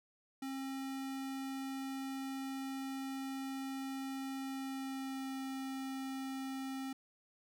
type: tone with pitch glide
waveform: square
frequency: 268.5 to 266.6 Hz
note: C4 to C4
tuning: +45 to +33 cents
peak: -40 dBFS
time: 0.42-6.93 s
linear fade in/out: 5 ms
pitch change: -12 cents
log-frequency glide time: 4.39-5.38 s
effects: none